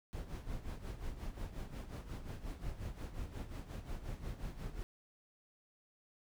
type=noise with tremolo; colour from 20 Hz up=brown; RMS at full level=-41 dBFS; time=0.13-4.83 s; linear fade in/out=0 ms; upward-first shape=sine; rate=5.6 Hz; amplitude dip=70%; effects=none